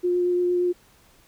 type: tone with vibrato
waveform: sine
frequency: 355.7 Hz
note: F4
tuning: 32 cents sharp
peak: -19 dBFS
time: 0.03-0.73 s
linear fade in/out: 20 ms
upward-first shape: triangle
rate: 8.6 Hz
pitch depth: 11 cents each way
effects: pink hiss -57 dBFS RMS until 1.27 s